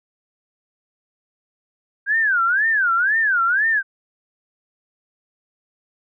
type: tone with vibrato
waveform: sine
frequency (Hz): 1568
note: G6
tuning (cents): 0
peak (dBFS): -15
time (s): 2.06-3.83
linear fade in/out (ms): 50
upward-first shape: sine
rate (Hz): 2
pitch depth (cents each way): 260
effects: none